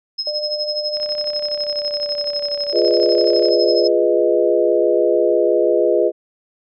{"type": "tone with tremolo", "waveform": "sine", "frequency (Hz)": 5150, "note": "E8", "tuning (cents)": -41, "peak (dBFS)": -18, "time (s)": [0.18, 3.88], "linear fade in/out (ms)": 10, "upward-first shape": "sine", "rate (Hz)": 12, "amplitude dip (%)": 80}
{"type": "tone with pitch glide", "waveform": "sine", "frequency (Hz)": [598, 577.3], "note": ["D5", "D5"], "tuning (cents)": [31, -30], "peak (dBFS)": -23, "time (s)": [0.27, 3.87], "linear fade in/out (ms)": 2, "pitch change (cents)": -61, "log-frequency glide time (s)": [0.97, 2.68]}
{"type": "click train", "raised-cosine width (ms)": 0.3, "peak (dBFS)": -23, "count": 84, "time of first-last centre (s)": [0.97, 3.485], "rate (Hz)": 33}
{"type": "chord", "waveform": "sine", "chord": "F half-diminished seventh", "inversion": "none", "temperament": "equal", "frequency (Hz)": [349.2, 415.3, 493.9, 622.3], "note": ["F4", "Ab4", "Cb5", "Eb5"], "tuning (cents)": [0, 0, 0, 0], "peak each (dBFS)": -18, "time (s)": [2.72, 6.12], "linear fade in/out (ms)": 50}
{"effects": []}